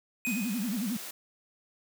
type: tone with exponential decay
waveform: square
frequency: 2500 Hz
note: D#7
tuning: 8 cents sharp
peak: -29 dBFS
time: 0.25-0.85 s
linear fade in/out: 0 ms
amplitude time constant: 130 ms
type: high-pass noise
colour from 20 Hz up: white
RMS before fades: -41 dBFS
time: 0.26-1.11 s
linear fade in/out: 5 ms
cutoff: 220 Hz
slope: 12 dB/octave
type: tone with vibrato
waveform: sine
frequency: 220 Hz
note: A3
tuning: in tune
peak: -29 dBFS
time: 0.27-0.97 s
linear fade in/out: 5 ms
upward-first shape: sine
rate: 11 Hz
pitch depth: 250 cents each way
effects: none